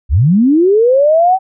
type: linear sweep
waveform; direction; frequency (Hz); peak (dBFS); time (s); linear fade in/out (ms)
sine; up; 52.3 to 775; -6; 0.09-1.39; 50
effects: none